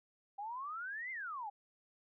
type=exponential two-way sweep; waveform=sine; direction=up then down; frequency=785 to 2126 to 785 Hz; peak=-40 dBFS; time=0.38-1.5 s; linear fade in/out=10 ms; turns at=1.11 s; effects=none